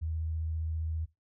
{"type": "tone with vibrato", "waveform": "sine", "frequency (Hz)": 80, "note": "D#2", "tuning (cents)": 49, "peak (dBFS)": -31, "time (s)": [0.01, 1.06], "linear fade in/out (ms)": 20, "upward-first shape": "sine", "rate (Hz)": 15, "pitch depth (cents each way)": 14, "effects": ["noise-tail reverb RT60 0.2 s tail -17 dB re dry"]}